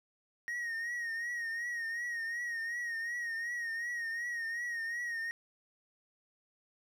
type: tone with vibrato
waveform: triangle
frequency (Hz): 1872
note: A#6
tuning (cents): +7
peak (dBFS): -33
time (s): 0.48-5.31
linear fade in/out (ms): 0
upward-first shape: triangle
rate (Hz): 2.7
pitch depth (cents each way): 66
effects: none